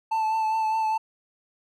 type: tone with vibrato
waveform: triangle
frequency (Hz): 880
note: A5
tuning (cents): 0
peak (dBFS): -20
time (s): 0.11-0.98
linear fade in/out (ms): 10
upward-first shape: triangle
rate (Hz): 4.9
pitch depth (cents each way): 26
effects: none